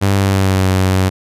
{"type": "tone with pitch glide", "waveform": "sawtooth", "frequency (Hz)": [98.7, 94.03], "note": ["G2", "F#2"], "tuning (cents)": [12, 28], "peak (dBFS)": -7, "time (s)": [0.01, 1.1], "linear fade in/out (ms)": 20, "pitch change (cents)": -84, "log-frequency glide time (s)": [0.14, 0.68], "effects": ["resampled to 32000 Hz"]}